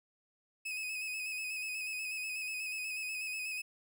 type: tone with vibrato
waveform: 40% pulse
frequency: 2544 Hz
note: D#7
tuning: 38 cents sharp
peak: -36 dBFS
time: 0.65-3.62 s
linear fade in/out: 10 ms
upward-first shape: square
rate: 8.2 Hz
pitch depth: 33 cents each way
effects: none